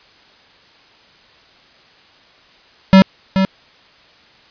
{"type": "tone with echo", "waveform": "square", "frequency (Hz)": 191.2, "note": "G3", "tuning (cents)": -43, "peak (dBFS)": -4, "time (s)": [2.93, 3.02], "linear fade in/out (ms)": 0, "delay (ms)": 430, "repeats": 1, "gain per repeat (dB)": -8, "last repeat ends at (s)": 3.45, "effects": ["white hiss -48 dBFS RMS until 4.5 s", "resampled to 11025 Hz"]}